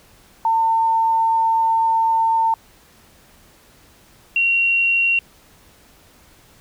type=tone pair in turn; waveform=sine; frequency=902 / 2746 Hz; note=A5 / F7; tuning=+43 / -30 cents; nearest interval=octave + perfect fifth; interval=1927 cents; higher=second; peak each=-14 dBFS; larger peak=neither; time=0.45-2.54 / 4.36-5.19 s; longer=first; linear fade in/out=2 ms; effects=pink hiss -51 dBFS RMS until 6.6 s